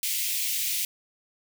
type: high-pass noise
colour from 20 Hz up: white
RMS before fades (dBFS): -28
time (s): 0.03-0.85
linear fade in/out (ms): 2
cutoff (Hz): 2100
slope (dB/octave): 48
effects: none